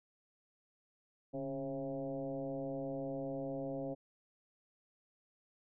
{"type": "tone with frequency modulation", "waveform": "sine", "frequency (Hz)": 408.5, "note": "G#4", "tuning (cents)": -29, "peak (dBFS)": -37, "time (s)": [1.33, 3.95], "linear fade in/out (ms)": 20, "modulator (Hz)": 132, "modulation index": 1.9, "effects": []}